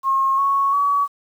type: tone with pitch steps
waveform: sine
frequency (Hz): 1078 / 1105.7 / 1134.2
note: C#6 / C#6 / C#6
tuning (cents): -49 / -5 / +39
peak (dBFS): -15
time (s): 0.03-1.08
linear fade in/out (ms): 50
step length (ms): 350
effects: 8-bit